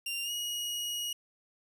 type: tone with pitch glide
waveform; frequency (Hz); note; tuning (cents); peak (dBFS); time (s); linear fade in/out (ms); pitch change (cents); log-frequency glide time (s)
sawtooth; 2783 to 2893; F7 to F#7; -7 to -40; -30; 0.06-1.13; 5; +67; 0.23-0.31
effects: 11-bit